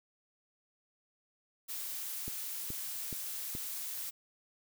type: noise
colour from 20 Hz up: blue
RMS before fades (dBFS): -40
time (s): 1.68-4.11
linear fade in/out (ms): 20
type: click train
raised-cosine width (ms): 3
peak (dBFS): -29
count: 4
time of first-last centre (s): 2.28-3.551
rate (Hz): 2.36
effects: none